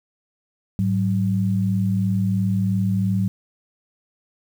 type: tone pair together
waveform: sine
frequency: 106.1 / 189.05 Hz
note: G#2 / F#3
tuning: +38 / +38 cents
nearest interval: minor seventh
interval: 1000 cents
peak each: -21 / -20 dBFS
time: 0.79-3.28 s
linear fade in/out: 0 ms
effects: 8-bit